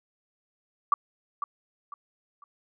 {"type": "tone with echo", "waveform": "sine", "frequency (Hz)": 1152, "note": "D6", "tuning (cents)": -34, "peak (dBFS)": -17, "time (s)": [0.92, 0.94], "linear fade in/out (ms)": 2, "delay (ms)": 500, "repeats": 3, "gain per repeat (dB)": -10, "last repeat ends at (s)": 2.44, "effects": []}